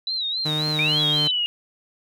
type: tone with vibrato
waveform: sine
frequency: 3930 Hz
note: B7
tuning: 9 cents flat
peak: -23 dBFS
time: 0.07-1.31 s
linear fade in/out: 2 ms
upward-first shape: sine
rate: 3.7 Hz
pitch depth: 110 cents each way
type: tone with pitch glide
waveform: sawtooth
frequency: 153.1 to 150.04 Hz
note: D#3 to D3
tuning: -28 to +37 cents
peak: -21 dBFS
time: 0.45-1.28 s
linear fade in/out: 10 ms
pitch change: -35 cents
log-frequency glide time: 0.8-1.07 s
type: linear two-way sweep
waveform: sine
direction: up then down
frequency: 2300 to 3364 to 2836 Hz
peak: -20 dBFS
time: 0.79-1.46 s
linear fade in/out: 0 ms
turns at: 1 s
effects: none